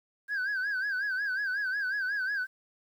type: tone with vibrato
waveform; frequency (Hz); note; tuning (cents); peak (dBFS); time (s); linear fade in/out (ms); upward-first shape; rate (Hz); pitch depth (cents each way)
sine; 1584; G6; +18; -26; 0.28-2.47; 50; sine; 5.5; 110
effects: tanh soft clip ceiling -27 dBFS + 10-bit